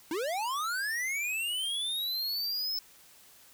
square linear sweep, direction up, 293.7 to 5274 Hz, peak -31 dBFS, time 0.11-2.79 s, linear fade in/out 2 ms, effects white hiss -57 dBFS RMS until 3.53 s

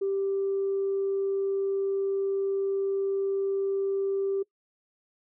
sine tone, 392 Hz, G4, in tune, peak -24 dBFS, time 0.01-4.43 s, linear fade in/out 10 ms, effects noise-tail reverb RT60 0.1 s tail -23 dB re dry + tanh soft clip ceiling -20 dBFS

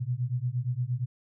sine beating tone pair, 119.8 / 128.4 Hz, A#2 / C3, +48 / -32 cents, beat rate 8.6 Hz, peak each -30 dBFS, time 0-1.06 s, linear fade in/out 20 ms, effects none

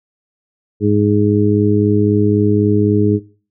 harmonic tone, 103.83 Hz, G#2, in tune, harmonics 1 / 2 / 3 / 4, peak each -16 / -16 / -16 / -16 dBFS, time 0.8-3.2 s, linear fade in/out 50 ms, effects noise-tail reverb RT60 0.4 s tail -19 dB re dry

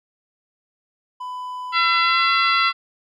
triangle tone with pitch glide, 1000 to 1096.8 Hz, B5 to C#6, +21 to -19 cents, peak -26 dBFS, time 1.2-2.72 s, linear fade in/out 10 ms, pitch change +160 cents, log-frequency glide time 2.01-2.31 s
harmonic tone, 676 Hz, E5, 43 cents sharp, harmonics 2 / 3 / 4 / 5 / 6 / 7, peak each -18 / -22 / -24 / -26 / -28 / -29 dBFS, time 1.72-2.73 s, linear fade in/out 50 ms
effects none

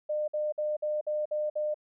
sine tone bursts, 604 Hz, D5, 48 cents sharp, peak -27 dBFS, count 7, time 0.09-1.744 s, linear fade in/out 10 ms, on 190 ms, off 54 ms, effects none

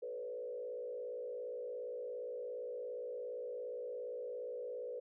sine tone with frequency modulation, 493.9 Hz, B4, in tune, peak -40 dBFS, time 0.02-5 s, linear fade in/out 10 ms, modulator 57.3 Hz, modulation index 0.96, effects none

